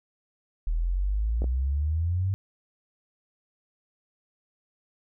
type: exponential sweep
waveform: sine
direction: up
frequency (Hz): 38.85 to 99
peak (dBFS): -23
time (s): 0.67-2.34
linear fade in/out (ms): 0
type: clicks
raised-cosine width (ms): 2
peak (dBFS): -21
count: 2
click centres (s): 1.42 / 1.442
effects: none